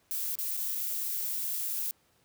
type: noise with dropouts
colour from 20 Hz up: violet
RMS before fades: -33 dBFS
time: 0.11-1.91 s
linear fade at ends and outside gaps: 0 ms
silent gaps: 0.354-0.387 / 0.568-0.574 / 0.75-0.754 s
effects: pink hiss -68 dBFS RMS until 2.24 s + high-pass 80 Hz 12 dB/octave